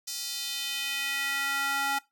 square tone with high-pass filter sweep, 277.2 Hz, C#4, in tune, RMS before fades -31 dBFS, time 0.07-1.99 s, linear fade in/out 10 ms, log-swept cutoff 5400 to 1000 Hz, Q 1.9, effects noise-tail reverb RT60 0.2 s tail -20 dB re dry

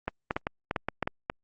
clicks, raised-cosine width 0.5 ms, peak -13 dBFS, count 10, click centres 0.08 / 0.309 / 0.365 / 0.469 / 0.711 / 0.762 / 0.886 / 1.027 / 1.075 / 1.299 s, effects Opus 24 kbps

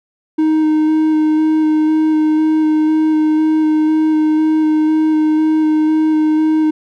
triangle tone with vibrato, 311.1 Hz, D#4, in tune, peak -8 dBFS, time 0.38-6.71 s, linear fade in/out 10 ms, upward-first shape square, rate 2 Hz, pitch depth 10 cents each way, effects none

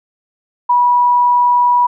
sine tone, 975 Hz, B5, 23 cents flat, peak -8 dBFS, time 0.69-1.87 s, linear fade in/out 10 ms, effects none

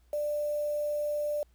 sine tone with quantisation, 592 Hz, D5, 14 cents sharp, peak -28 dBFS, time 0.13-1.43 s, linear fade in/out 2 ms, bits 8, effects added 60 Hz sine -60 dBFS peak until 1.54 s + pink hiss -72 dBFS RMS until 1.54 s

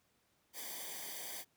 white noise with comb filter, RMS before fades -45 dBFS, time 0.53-1.45 s, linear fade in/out 50 ms, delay 0.74 ms, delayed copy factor -0.85, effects pink hiss -75 dBFS RMS until 1.56 s + high-pass 80 Hz 12 dB/octave

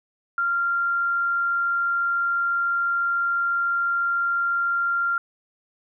sine tone, 1387 Hz, F6, 12 cents flat, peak -20 dBFS, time 0.38-5.18 s, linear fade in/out 2 ms, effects none

